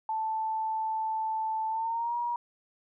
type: tone with pitch glide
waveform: sine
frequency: 880 to 954.1 Hz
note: A5 to A#5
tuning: 0 to +40 cents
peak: -28 dBFS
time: 0.09-2.36 s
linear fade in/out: 2 ms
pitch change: +140 cents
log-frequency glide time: 1.69-2.16 s
effects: none